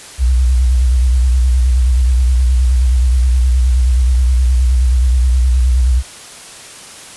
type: tone with vibrato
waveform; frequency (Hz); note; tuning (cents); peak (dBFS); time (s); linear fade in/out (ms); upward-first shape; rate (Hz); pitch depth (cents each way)
sine; 62.7; B1; +27; -8; 0.18-6.03; 50; square; 9.5; 64
effects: white hiss -34 dBFS RMS until 7.16 s + resampled to 24000 Hz